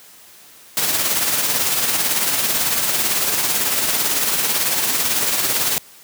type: noise with tremolo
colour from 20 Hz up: white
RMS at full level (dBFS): -17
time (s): 0.77-5.78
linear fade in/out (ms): 0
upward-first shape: triangle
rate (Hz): 18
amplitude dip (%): 45
effects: white hiss -45 dBFS RMS until 6.03 s + high-pass 100 Hz 12 dB/octave